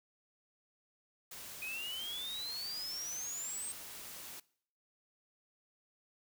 white noise, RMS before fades -48 dBFS, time 1.31-4.4 s, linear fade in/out 5 ms
sine exponential sweep, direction up, 2483 to 8550 Hz, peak -39 dBFS, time 1.62-3.72 s, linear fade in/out 2 ms
effects noise-tail reverb RT60 0.6 s tail -22 dB re dry

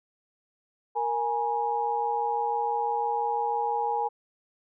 sine tone cluster, 466.7 / 831 / 957 Hz, A#4 / G#5 / A#5, +2 / +1 / +45 cents, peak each -32 / -26 / -33 dBFS, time 0.95-4.09 s, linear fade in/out 20 ms, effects none

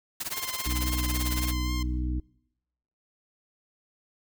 white noise with tremolo, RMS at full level -30 dBFS, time 0.2-1.53 s, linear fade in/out 5 ms, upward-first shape triangle, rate 18 Hz, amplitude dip 100%
10% pulse tone with vibrato, 1046.5 Hz, C6, in tune, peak -27 dBFS, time 0.32-1.83 s, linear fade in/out 5 ms, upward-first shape sine, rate 3.7 Hz, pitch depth 26 cents each way
harmonic tone, 61.74 Hz, B1, in tune, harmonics 1 / 2 / 3 / 4 / 5, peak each -27 / -38 / -43 / -40 / -36 dBFS, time 0.66-2.2 s, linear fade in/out 5 ms
effects noise-tail reverb RT60 0.9 s tail -25 dB re dry

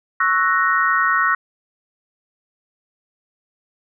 sine chord, F# dominant seventh, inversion second, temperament equal, 1108.7 / 1318.5 / 1480 / 1864.7 Hz, C#6 / E6 / F#6 / A#6, 0 / 0 / 0 / 0 cents, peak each -20 dBFS, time 0.2-1.35 s, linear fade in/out 5 ms, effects none

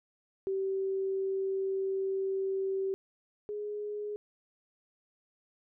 sine tone pair in turn, 385.8 / 416.4 Hz, G4 / G#4, -28 / +5 cents, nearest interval minor second, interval 133 cents, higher second, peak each -29 / -34 dBFS, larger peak first, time 0.47-2.94 / 3.49-4.16 s, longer first, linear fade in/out 0 ms, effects none

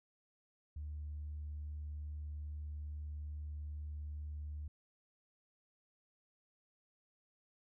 sine tone, 74.8 Hz, D2, 32 cents sharp, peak -40 dBFS, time 0.76-4.68 s, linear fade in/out 5 ms, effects tanh soft clip ceiling -37 dBFS

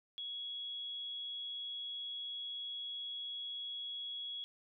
sine tone, 3341 Hz, G#7, 10 cents sharp, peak -40 dBFS, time 0.18-4.44 s, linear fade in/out 0 ms, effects none

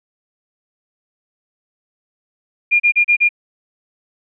sine tone bursts, 2413 Hz, D7, 46 cents sharp, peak -9 dBFS, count 5, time 2.71-3.291 s, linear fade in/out 20 ms, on 89 ms, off 34 ms, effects none

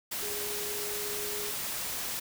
sine tone in noise, 415.3 Hz, G#4, in tune, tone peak -39 dBFS, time 0.22-1.51 s, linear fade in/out 10 ms, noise white, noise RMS -35 dBFS, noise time 0.11-2.2 s, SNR -7 dB, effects none

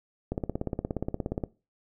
click train, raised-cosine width 2 ms, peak -16 dBFS, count 20, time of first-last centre 0.32-1.438 s, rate 17 Hz, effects noise-tail reverb RT60 0.3 s tail -20 dB re dry

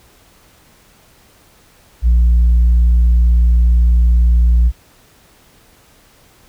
sine tone, 59 Hz, A#1, 22 cents sharp, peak -5 dBFS, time 2.02-4.72 s, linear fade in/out 50 ms, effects tanh soft clip ceiling -6 dBFS + pink hiss -49 dBFS RMS until 6.48 s

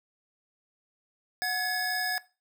square tone cluster, 733 / 1698 / 5030 Hz, F#5 / G#6 / D#8, -16 / +38 / +18 cents, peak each -34 / -30 / -36 dBFS, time 1.42-2.18 s, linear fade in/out 0 ms, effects noise-tail reverb RT60 0.3 s tail -19 dB re dry

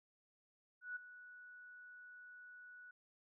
sine tone with ADSR envelope, 1473 Hz, F#6, 8 cents flat, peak -40 dBFS, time 0.81-2.91 s, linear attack 150 ms, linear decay 12 ms, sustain -14 dB, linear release 4 ms, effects none

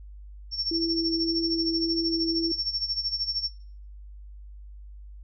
sine tone with tremolo, 5450 Hz, F8, 43 cents flat, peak -23 dBFS, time 0.51-3.51 s, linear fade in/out 50 ms, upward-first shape sine, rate 13 Hz, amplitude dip 75%
sine tone with vibrato, 329.6 Hz, E4, in tune, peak -26 dBFS, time 0.71-2.52 s, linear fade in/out 5 ms, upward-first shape triangle, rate 1.8 Hz, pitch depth 8 cents each way
effects noise-tail reverb RT60 0.5 s tail -22 dB re dry + added 50 Hz sine -41 dBFS peak until 5.23 s

